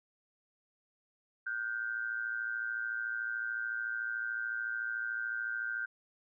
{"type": "tone pair together", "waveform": "sine", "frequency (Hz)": [1435, 1548.7], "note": ["F6", "G6"], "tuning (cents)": [47, -21], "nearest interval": "minor second", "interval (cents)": 132, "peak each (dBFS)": [-37, -36], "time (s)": [1.46, 5.86], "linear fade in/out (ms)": 10, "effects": []}